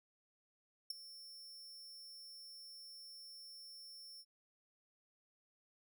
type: tone with ADSR envelope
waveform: 40% pulse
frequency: 5400 Hz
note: E8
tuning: 41 cents sharp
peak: -35 dBFS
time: 0.9-4.25 s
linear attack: 4 ms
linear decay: 14 ms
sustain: -16 dB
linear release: 52 ms
effects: none